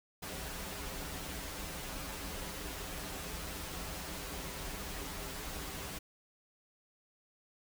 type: noise with comb filter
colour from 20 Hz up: pink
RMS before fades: -42 dBFS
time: 0.22-5.99 s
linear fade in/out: 10 ms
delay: 8.6 ms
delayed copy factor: -0.9
effects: none